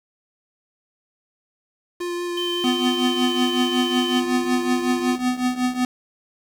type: tone with vibrato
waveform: square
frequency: 350 Hz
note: F4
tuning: 4 cents sharp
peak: -25 dBFS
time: 2-5.16 s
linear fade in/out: 10 ms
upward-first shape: sine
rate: 5.3 Hz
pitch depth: 10 cents each way
type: tone with pitch glide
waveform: sine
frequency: 3100 to 3073 Hz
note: G7 to G7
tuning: -20 to -35 cents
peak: -25 dBFS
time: 2.37-4.2 s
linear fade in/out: 5 ms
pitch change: -15 cents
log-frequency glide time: 3.03-3.24 s
type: tone with tremolo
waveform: square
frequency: 250.8 Hz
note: B3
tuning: 27 cents sharp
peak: -17 dBFS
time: 2.64-5.85 s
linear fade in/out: 2 ms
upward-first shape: triangle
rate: 5.4 Hz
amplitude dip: 85%
effects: low-pass 10000 Hz 12 dB/octave + 7-bit